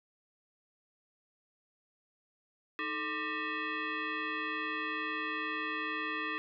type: tone with frequency modulation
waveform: sine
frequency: 311.1 Hz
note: D#4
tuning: in tune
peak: -33 dBFS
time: 2.79-6.38 s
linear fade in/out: 0 ms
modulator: 750 Hz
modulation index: 3.3
effects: none